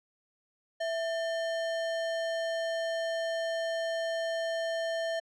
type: tone with sample-and-hold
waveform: sine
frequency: 660 Hz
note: E5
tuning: 2 cents sharp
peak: -29 dBFS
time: 0.8-5.2 s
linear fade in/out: 10 ms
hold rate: 2450 Hz
effects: low-pass 5000 Hz 12 dB/octave